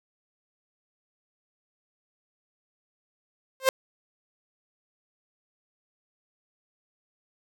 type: tone with exponential growth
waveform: sawtooth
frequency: 527 Hz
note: C5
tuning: 12 cents sharp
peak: -9 dBFS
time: 3.6-3.69 s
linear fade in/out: 1 ms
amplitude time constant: 19 ms
effects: none